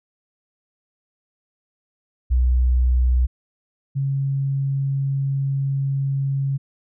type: tone pair in turn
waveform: sine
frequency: 62.3 / 137.22 Hz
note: B1 / C#3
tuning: +16 / -17 cents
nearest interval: octave + major second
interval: 1367 cents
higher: second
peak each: -14 / -19 dBFS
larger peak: first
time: 2.3-3.27 / 3.95-6.58 s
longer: second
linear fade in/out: 20 ms
effects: none